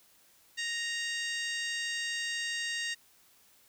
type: harmonic tone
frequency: 932.3 Hz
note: A#5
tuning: in tune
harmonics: 2 / 3 / 4 / 5 / 6 / 7 / 8 / 9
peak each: -35 / -39 / -41 / -43 / -45 / -46 / -47 / -48 dBFS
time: 0.57-2.95 s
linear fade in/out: 20 ms
effects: white hiss -63 dBFS RMS until 3.68 s